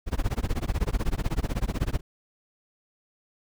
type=noise with tremolo; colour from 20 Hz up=brown; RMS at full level=-23 dBFS; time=0.06-2.01 s; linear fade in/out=50 ms; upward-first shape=sine; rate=16 Hz; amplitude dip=100%; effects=none